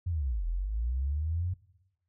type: linear two-way sweep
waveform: sine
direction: down then up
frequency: 92.5 to 40.18 to 92.5 Hz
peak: -28 dBFS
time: 0.06-1.54 s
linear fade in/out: 10 ms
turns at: 0.47 s
effects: noise-tail reverb RT60 0.9 s tail -18 dB re dry